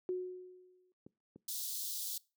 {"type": "tone with exponential decay", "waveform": "sine", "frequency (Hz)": 365.7, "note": "F#4", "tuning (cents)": -20, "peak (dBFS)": -31, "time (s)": [0.09, 0.92], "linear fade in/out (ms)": 0, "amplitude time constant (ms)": 180}
{"type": "clicks", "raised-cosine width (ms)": 3, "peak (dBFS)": -36, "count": 2, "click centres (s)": [1.065, 1.36]}
{"type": "high-pass noise", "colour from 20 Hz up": "white", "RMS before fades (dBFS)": -40, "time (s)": [1.48, 2.18], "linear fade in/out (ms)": 5, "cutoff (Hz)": 3500, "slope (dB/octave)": 48}
{"effects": ["noise-tail reverb RT60 0.3 s tail -23 dB re dry", "high-pass 200 Hz 12 dB/octave"]}